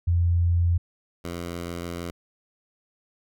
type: tone pair in turn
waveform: sine / 10% pulse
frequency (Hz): 86.2 / 86.2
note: F2 / F2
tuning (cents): -22 / -22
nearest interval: unison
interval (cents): 0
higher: neither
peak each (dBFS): -18 / -23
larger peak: first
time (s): 0.07-0.78 / 1.24-2.11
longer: second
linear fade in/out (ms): 10
effects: none